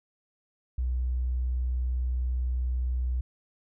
triangle tone with tanh clipping, 62.3 Hz, B1, 16 cents sharp, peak -25 dBFS, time 0.78-3.21 s, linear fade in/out 5 ms, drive 3 dB, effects none

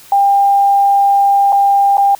sine tone with dropouts, 798 Hz, G5, 31 cents sharp, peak -7 dBFS, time 0.12-2.15 s, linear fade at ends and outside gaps 2 ms, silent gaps 1.523-1.527 / 1.971-1.98 s, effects white hiss -40 dBFS RMS until 2.19 s

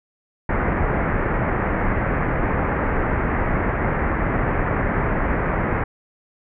pink low-pass noise, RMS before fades -21 dBFS, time 0.49-5.84 s, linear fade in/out 5 ms, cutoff 2100 Hz, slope 48 dB/octave, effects none

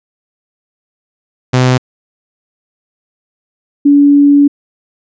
sawtooth / sine tone pair in turn, 127.3 / 285.8 Hz, C3 / D4, -47 / -47 cents, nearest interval octave + major second, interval 1400 cents, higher second, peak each -3 dBFS, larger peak neither, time 1.53-1.78 / 3.85-4.48 s, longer second, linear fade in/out 10 ms, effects resampled to 16000 Hz

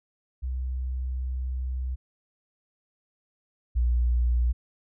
sine tone pair in turn, 63.8 / 60.09 Hz, C2 / B1, -43 / -47 cents, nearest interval minor second, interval 104 cents, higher first, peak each -27 / -20 dBFS, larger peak second, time 0.42-1.96 / 3.75-4.53 s, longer first, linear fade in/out 20 ms, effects none

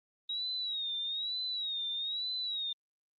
sine tone with vibrato, 3800 Hz, A#7, 33 cents sharp, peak -33 dBFS, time 0.29-2.73 s, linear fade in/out 5 ms, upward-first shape sine, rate 1.1 Hz, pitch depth 100 cents each way, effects Opus 24 kbps

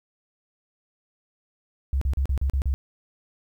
sine tone bursts, 67.5 Hz, C#2, 45 cents flat, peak -20 dBFS, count 7, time 1.93-2.74 s, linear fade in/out 0 ms, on 84 ms, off 37 ms, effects 10-bit

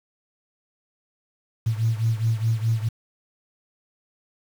sine beating tone pair, 111.5 / 116.3 Hz, A2 / A#2, +23 / -4 cents, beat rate 4.8 Hz, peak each -21 / -24 dBFS, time 1.66-2.89 s, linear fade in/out 10 ms, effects tanh soft clip ceiling -12 dBFS + 7-bit

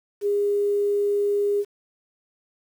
sine tone with quantisation, 407.7 Hz, G#4, 32 cents flat, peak -19 dBFS, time 0.21-1.65 s, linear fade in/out 50 ms, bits 8, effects none

